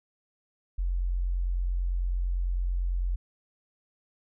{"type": "tone", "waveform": "sine", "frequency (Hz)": 44.49, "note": "F1", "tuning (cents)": 33, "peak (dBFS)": -25, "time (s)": [0.78, 3.16], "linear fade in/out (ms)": 10, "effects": []}